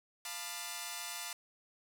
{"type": "chord", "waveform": "5% pulse", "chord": "B half-diminished seventh", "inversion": "second", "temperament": "equal with one note detuned", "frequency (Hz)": [698.5, 880, 987.8, 1198.6], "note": ["F5", "A5", "B5", "D6"], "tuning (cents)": [0, 0, 0, 35], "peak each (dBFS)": -34, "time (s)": [0.25, 1.33], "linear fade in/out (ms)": 2, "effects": []}